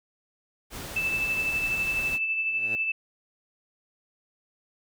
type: noise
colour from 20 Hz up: pink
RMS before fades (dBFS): -38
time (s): 0.7-2.19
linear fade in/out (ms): 50
type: tone with tremolo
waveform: sine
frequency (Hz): 2637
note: E7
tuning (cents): 0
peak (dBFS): -23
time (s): 0.96-2.92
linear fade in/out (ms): 5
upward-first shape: sine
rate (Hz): 12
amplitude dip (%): 40
type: tone with exponential growth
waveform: 10% pulse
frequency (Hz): 110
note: A2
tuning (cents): 0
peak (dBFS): -28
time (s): 2.34-2.75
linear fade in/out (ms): 0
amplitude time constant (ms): 89
effects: none